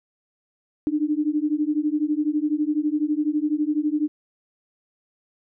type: beating tone pair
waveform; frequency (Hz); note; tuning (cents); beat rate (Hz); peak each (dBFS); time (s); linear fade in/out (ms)
sine; 295.1 / 307.1; D4 / D#4; +8 / -23; 12; -23; 0.87-4.08; 0
effects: none